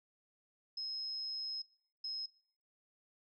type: tone bursts at uneven times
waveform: sine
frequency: 5140 Hz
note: E8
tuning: 45 cents flat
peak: -38 dBFS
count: 2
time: 0.77-1.62 / 2.04-2.26 s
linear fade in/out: 5 ms
effects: noise-tail reverb RT60 0.6 s tail -23 dB re dry